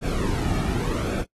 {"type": "noise with flanger", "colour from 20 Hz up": "brown", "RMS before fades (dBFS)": -25, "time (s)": [0.01, 1.25], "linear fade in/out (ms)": 50, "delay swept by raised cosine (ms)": [1, 2], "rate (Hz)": 0.88, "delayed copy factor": -0.6, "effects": ["noise-tail reverb RT60 0.1 s tail -21 dB re dry", "AAC 32 kbps"]}